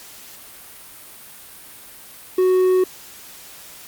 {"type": "tone", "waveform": "triangle", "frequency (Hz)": 370, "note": "F#4", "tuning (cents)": 0, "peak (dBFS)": -11, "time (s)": [2.38, 2.84], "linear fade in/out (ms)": 5, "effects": ["white hiss -41 dBFS RMS until 3.87 s", "Opus 48 kbps"]}